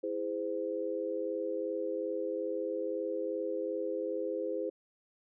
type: chord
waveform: sine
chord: E augmented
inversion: none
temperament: just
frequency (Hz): 329.6 / 412 / 515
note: E4 / G#4 / B#4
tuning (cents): 0 / -14 / -28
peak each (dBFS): -38 / -37 / -35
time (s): 0.03-4.7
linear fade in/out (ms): 10
effects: none